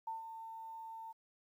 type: tone with ADSR envelope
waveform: sine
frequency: 899 Hz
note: A5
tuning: 37 cents sharp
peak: -37 dBFS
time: 0.07-1.13 s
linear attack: 6 ms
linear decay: 140 ms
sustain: -8 dB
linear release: 20 ms
effects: 12-bit